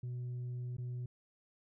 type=tone with dropouts; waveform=sine; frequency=123.47 Hz; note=B2; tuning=in tune; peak=-35 dBFS; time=0.03-1.06 s; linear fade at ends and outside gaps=5 ms; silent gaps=0.768-0.782 s; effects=tanh soft clip ceiling -37 dBFS